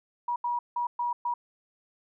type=tone bursts at uneven times; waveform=sine; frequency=962 Hz; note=B5; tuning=46 cents flat; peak=-26 dBFS; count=5; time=0.28-0.36 / 0.44-0.59 / 0.76-0.87 / 0.99-1.13 / 1.25-1.34 s; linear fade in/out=5 ms; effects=none